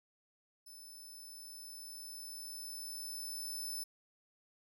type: tone with level ramp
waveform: 15% pulse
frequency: 5274 Hz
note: E8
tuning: in tune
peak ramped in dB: -46 to -33 dBFS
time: 0.66-3.84 s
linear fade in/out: 10 ms
effects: none